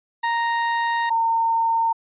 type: tone pair in turn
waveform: 30% pulse / sine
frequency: 932 / 912.3 Hz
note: A#5 / A#5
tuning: -1 / -38 cents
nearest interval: unison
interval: 37 cents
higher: first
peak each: -17 dBFS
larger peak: neither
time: 0.23-1.1 / 1.1-1.93 s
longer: first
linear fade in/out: 10 ms
effects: resampled to 8000 Hz